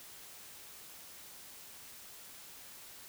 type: silence
effects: white hiss -52 dBFS RMS until 3.08 s